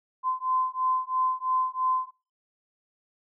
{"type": "beating tone pair", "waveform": "sine", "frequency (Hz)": [1028, 1031], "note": ["C6", "C6"], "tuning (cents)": [-31, -26], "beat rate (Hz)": 3, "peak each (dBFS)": -27, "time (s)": [0.23, 2.11], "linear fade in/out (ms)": 50, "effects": ["noise-tail reverb RT60 0.4 s tail -26 dB re dry"]}